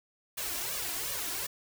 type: noise with flanger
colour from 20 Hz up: white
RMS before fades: -35 dBFS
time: 0.37-1.47 s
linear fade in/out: 10 ms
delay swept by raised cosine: 1.7 to 3 ms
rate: 2.7 Hz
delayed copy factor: +0.85
effects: none